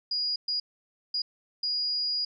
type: tone bursts at uneven times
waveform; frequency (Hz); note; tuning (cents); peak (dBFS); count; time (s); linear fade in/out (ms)
sine; 4882; D#8; -34; -26; 4; 0.11-0.36 / 0.48-0.6 / 1.14-1.22 / 1.63-2.25; 5
effects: none